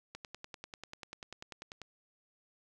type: click train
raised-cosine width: 0.2 ms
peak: -27 dBFS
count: 18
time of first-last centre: 0.15-1.817 s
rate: 10.2 Hz
effects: none